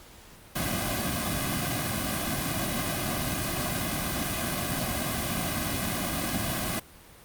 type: noise with comb filter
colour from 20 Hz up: pink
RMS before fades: -29 dBFS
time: 0.55-6.8 s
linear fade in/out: 10 ms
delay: 2.2 ms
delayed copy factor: -1
effects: pink hiss -51 dBFS RMS until 7.24 s + Opus 48 kbps